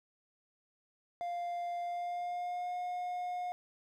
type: tone with pitch glide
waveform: triangle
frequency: 698.5 to 717.7 Hz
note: F5 to F5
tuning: 0 to +47 cents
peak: -33 dBFS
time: 1.21-3.52 s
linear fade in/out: 0 ms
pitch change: +47 cents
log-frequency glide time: 1.82-2.76 s
effects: 12-bit